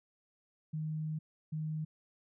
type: tone bursts at uneven times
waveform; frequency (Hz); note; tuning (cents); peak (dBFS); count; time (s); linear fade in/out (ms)
sine; 155.56; D#3; 0; -34; 2; 0.73-1.19 / 1.52-1.85; 10
effects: none